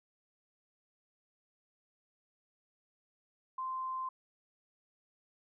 sine tone, 1041 Hz, C6, 9 cents flat, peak -35 dBFS, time 3.58-4.09 s, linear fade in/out 5 ms, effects none

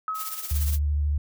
sine tone with exponential decay, 1280 Hz, D#6, 49 cents sharp, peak -24 dBFS, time 0.08-0.68 s, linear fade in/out 1 ms, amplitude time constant 130 ms
blue noise with tremolo, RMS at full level -31 dBFS, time 0.14-0.79 s, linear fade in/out 50 ms, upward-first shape triangle, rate 17 Hz, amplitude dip 65%
sine tone with vibrato, 73.42 Hz, D2, in tune, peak -21 dBFS, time 0.51-1.18 s, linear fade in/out 5 ms, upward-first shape sine, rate 13 Hz, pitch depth 23 cents each way
effects none

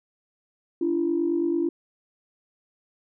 sine tone pair together, 290.9 / 339.9 Hz, D4 / F4, -16 / -47 cents, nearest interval minor third, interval 269 cents, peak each -26 / -22 dBFS, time 0.81-1.69 s, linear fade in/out 5 ms, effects tanh soft clip ceiling -14 dBFS

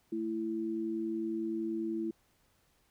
sine tone pair together, 221.9 / 332.5 Hz, A3 / E4, +15 / +15 cents, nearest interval perfect fifth, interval 700 cents, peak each -38 / -33 dBFS, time 0.12-2.11 s, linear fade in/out 5 ms, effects pink hiss -71 dBFS RMS until 2.9 s

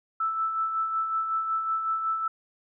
sine tone with tremolo, 1318.5 Hz, E6, in tune, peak -23 dBFS, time 0.2-2.28 s, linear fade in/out 5 ms, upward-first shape sine, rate 5.4 Hz, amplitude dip 45%, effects none

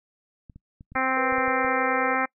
clicks, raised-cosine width 5 ms, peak -32 dBFS, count 9, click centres 0.498 / 0.56 / 0.809 / 0.92 / 0.953 / 1.324 / 1.383 / 1.48 / 1.647 s
harmonic tone, 261.6 Hz, C4, in tune, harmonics 1 / 2 / 3 / 4 / 5 / 6 / 7 / 8 / 9, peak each -31 / -32 / -28 / -31 / -28 / -32 / -31 / -31 / -36 dBFS, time 0.95-2.26 s, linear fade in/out 10 ms
sine tone, 493.9 Hz, B4, in tune, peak -29 dBFS, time 1.17-2.15 s, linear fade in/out 2 ms
effects noise-tail reverb RT60 0.1 s tail -25 dB re dry

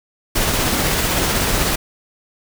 pink noise with tremolo, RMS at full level -17 dBFS, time 0.35-1.76 s, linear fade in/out 10 ms, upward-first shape triangle, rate 16 Hz, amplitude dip 25%, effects none

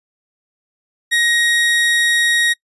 30% pulse tone, 1883 Hz, A#6, 17 cents sharp, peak -10 dBFS, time 1.11-2.54 s, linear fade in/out 20 ms, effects noise-tail reverb RT60 0.1 s tail -25 dB re dry + resampled to 24000 Hz

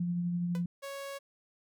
sine tone with tremolo, 174.61 Hz, F3, in tune, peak -28 dBFS, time 0-0.66 s, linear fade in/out 5 ms, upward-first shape triangle, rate 12 Hz, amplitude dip 30%
sawtooth tone with exponential decay, 500 Hz, B4, 21 cents sharp, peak -35 dBFS, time 0.55-0.65 s, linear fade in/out 1 ms, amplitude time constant 20 ms
sawtooth tone, 554.4 Hz, C#5, in tune, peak -35 dBFS, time 0.82-1.19 s, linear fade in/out 20 ms
effects none

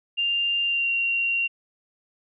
sine tone with pitch glide, 2794 to 2757 Hz, F7 to F7, 0 to -23 cents, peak -21 dBFS, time 0.17-1.48 s, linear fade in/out 20 ms, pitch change -23 cents, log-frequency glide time 0.64-0.9 s, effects none

